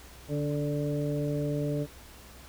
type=harmonic tone with a mistuned harmonic; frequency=146.7 Hz; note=D3; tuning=2 cents flat; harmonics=1 / 2 / 3 / 4; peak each=-30 / -33 / -35 / -36 dBFS; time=0.28-1.87 s; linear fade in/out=50 ms; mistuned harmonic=2; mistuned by=-23 cents; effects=added 64 Hz sine -51 dBFS peak until 2.48 s + pink hiss -51 dBFS RMS until 2.48 s

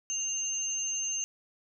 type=tone pair together; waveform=sine; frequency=2800 / 6306 Hz; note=F7 / G8; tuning=+4 / +9 cents; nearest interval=octave + major second; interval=1405 cents; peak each=-39 / -30 dBFS; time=0.1-1.24 s; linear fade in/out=0 ms; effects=none

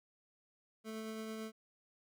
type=tone with tremolo; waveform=25% pulse; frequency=220 Hz; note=A3; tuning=in tune; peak=-37 dBFS; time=0.84-1.52 s; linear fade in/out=50 ms; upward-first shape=triangle; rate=9 Hz; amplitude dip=25%; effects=none

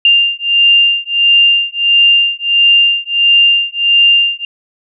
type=beating tone pair; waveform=sine; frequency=2794 / 2795.5 Hz; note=F7 / F7; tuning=0 / +1 cents; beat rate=1.5 Hz; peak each=-10 dBFS; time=0.05-4.45 s; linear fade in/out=2 ms; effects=none

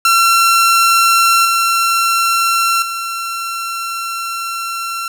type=tone with level steps; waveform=sawtooth; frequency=1357 Hz; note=E6; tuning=50 cents sharp; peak=-5 / -8 / -16 dBFS; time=0.05-5.08 s; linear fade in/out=2 ms; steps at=1.45 / 2.82 s; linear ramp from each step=2 ms; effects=none

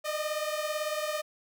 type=beating tone pair; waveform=sawtooth; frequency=604 / 622 Hz; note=D5 / D#5; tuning=+48 / -1 cents; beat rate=18 Hz; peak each=-28 / -31 dBFS; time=0.04-1.22 s; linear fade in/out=20 ms; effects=none

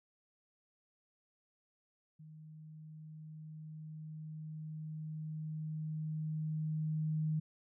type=tone with level ramp; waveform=sine; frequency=155.56 Hz; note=D#3; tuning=in tune; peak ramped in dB=-51 to -31 dBFS; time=2.19-7.4 s; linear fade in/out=10 ms; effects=none

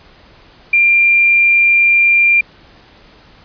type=tone; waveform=sine; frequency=2384 Hz; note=D7; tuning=25 cents sharp; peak=-7 dBFS; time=0.73-2.41 s; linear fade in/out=5 ms; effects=pink hiss -44 dBFS RMS until 3.44 s + resampled to 11025 Hz

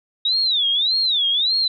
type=tone with vibrato; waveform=sine; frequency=3718 Hz; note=A#7; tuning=5 cents flat; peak=-16 dBFS; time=0.25-1.68 s; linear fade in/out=5 ms; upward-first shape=sine; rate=1.7 Hz; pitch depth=240 cents each way; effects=none

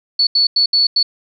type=tone bursts at uneven times; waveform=sine; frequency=4435 Hz; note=C#8; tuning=in tune; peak=-10 dBFS; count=5; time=0.19-0.27 / 0.35-0.47 / 0.56-0.66 / 0.73-0.87 / 0.96-1.03 s; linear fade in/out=5 ms; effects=none

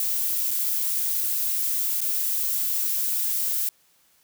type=noise with dropouts; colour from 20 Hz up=violet; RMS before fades=-25 dBFS; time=0-3.69 s; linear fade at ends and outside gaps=1 ms; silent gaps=0.508-0.512 / 2.006-2.015 s; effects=white hiss -62 dBFS RMS until 4.23 s

